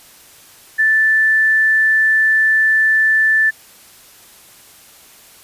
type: tone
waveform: sine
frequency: 1760 Hz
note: A6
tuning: in tune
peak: -10 dBFS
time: 0.78-3.51 s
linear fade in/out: 20 ms
effects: white hiss -44 dBFS RMS until 5.43 s + resampled to 32000 Hz